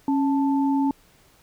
sine tone pair together, 275.2 / 879 Hz, C#4 / A5, -12 / -2 cents, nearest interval octave + minor sixth, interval 2010 cents, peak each -19 / -27 dBFS, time 0.08-0.91 s, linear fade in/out 2 ms, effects pink hiss -57 dBFS RMS until 1.42 s

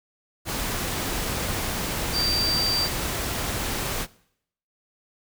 sine tone in noise, 4676 Hz, D8, 8 cents flat, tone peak -23 dBFS, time 2.12-2.89 s, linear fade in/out 50 ms, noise pink, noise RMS -28 dBFS, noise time 0.45-4.07 s, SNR +2 dB, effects noise-tail reverb RT60 0.7 s tail -21 dB re dry

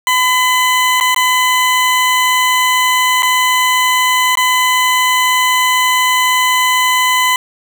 20% pulse tone with dropouts, 1009 Hz, B5, 37 cents sharp, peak -5 dBFS, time 0.07-7.36 s, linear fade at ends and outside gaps 1 ms, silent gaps 1.001-1.009 / 1.146-1.162 / 3.223-3.23 / 4.354-4.372 s, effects none

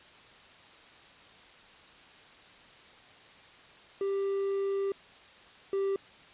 triangle tone pair in turn, 393.7 / 391.8 Hz, G4 / G4, +8 / -1 cents, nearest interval unison, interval 9 cents, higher first, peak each -26 / -25 dBFS, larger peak second, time 4.01-4.92 / 5.73-5.96 s, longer first, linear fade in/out 2 ms, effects white hiss -54 dBFS RMS until 6.33 s + resampled to 8000 Hz

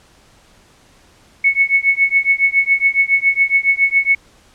sine tone with tremolo, 2207 Hz, C#7, 8 cents flat, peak -7 dBFS, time 1.44-4.15 s, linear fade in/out 5 ms, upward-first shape triangle, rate 7.2 Hz, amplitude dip 100%, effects pink hiss -50 dBFS RMS until 4.54 s + low-pass 9000 Hz 12 dB/octave

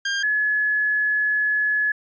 sawtooth / sine tone pair in turn, 1604 / 1702.6 Hz, G6 / G#6, +39 / +43 cents, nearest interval minor second, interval 104 cents, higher second, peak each -18 dBFS, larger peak neither, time 0.05-0.23 / 0.23-1.92 s, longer second, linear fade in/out 5 ms, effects resampled to 16000 Hz

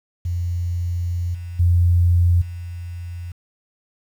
sine tone with level steps, 87.31 Hz, F2, in tune, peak -20 / -28 / -12 / -28 dBFS, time 0.25-3.32 s, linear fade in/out 5 ms, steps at 1.34 / 1.59 / 2.41 s, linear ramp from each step 10 ms, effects 8-bit

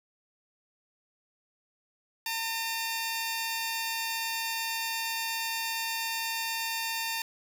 10% pulse tone pair together, 908.7 / 2426 Hz, A#5 / D#7, -44 / -44 cents, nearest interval octave + perfect fourth, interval 1700 cents, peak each -23 / -28 dBFS, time 2.26-7.22 s, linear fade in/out 2 ms, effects none

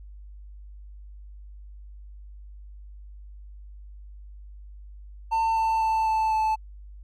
triangle tone with pitch steps, 898 / 891.8 / 885.6 / 879.5 / 873.4 Hz, A5 / A5 / A5 / A5 / A5, +35 / +23 / +11 / -1 / -13 cents, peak -19 dBFS, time 5.31-6.56 s, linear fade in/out 20 ms, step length 250 ms, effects added 50 Hz sine -41 dBFS peak until 7.03 s

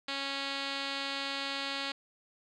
5% pulse tone with low-pass filter, 275.9 Hz, C#4, 8 cents flat, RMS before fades -36 dBFS, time 0.08-1.92 s, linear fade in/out 5 ms, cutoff 4600 Hz, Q 4.2, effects none

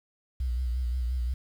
sine tone with vibrato, 61.74 Hz, B1, in tune, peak -26 dBFS, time 0.4-1.34 s, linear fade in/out 5 ms, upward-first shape sine, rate 5.7 Hz, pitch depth 75 cents each way, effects 9-bit

